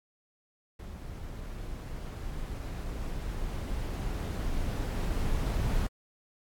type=noise with level ramp; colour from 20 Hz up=brown; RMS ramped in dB=-41 to -28 dBFS; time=0.79-5.87 s; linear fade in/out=5 ms; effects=AAC 64 kbps